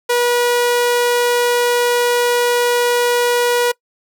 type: tone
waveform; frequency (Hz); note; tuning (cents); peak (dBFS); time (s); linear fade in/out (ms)
sawtooth; 483.8; B4; -36; -9; 0.09-3.72; 10
effects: noise-tail reverb RT60 0.1 s tail -23 dB re dry